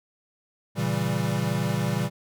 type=chord; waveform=square; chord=A# diminished seventh; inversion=none; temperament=equal; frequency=116.54 / 138.59 / 164.81 / 196 Hz; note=A#2 / C#3 / E3 / G3; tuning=0 / 0 / 0 / 0 cents; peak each=-30 dBFS; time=0.75-2.1 s; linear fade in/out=50 ms; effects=none